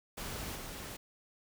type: noise with level steps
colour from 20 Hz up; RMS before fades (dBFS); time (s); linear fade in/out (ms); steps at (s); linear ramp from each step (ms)
pink; -41 / -44; 0.17-0.97; 10; 0.55; 10
effects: none